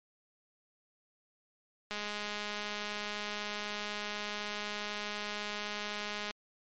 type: click train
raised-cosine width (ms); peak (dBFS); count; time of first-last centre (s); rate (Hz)
0.2; -20; 916; 1.91-6.309; 208
effects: low-pass 5000 Hz 12 dB/octave + MP3 48 kbps